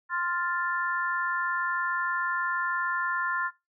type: chord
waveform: sine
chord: F major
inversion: second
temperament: equal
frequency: 1046.5 / 1396.9 / 1760 Hz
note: C6 / F6 / A6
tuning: 0 / 0 / 0 cents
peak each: -31 dBFS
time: 0.09-3.51 s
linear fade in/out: 50 ms
effects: noise-tail reverb RT60 0.2 s tail -17 dB re dry